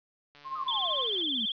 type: click train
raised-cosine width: 0.2 ms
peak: -36 dBFS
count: 127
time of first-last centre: 0.35-1.219 s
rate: 145 Hz
type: tone with tremolo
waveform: sine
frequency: 1065 Hz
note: C6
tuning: 30 cents sharp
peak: -30 dBFS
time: 0.44-1.08 s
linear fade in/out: 50 ms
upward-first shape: sine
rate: 13 Hz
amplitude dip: 70%
type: exponential sweep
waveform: sine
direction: down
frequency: 1305 to 207.7 Hz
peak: -35 dBFS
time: 0.55-1.46 s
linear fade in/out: 10 ms
type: tone with vibrato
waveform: sine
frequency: 3319 Hz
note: G#7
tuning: 2 cents flat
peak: -28 dBFS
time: 0.68-1.52 s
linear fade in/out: 2 ms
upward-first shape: sine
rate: 18 Hz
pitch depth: 110 cents each way
effects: resampled to 11025 Hz + 10-bit